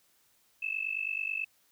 sine tone with amplitude modulation, 2621 Hz, E7, 11 cents flat, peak -27 dBFS, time 0.62-1.45 s, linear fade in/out 10 ms, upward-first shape sine, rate 49.2 Hz, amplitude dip 90%, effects white hiss -68 dBFS RMS until 1.71 s

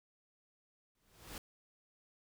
pink noise with exponential growth, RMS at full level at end -43 dBFS, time 0.95-1.38 s, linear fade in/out 2 ms, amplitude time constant 92 ms, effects none

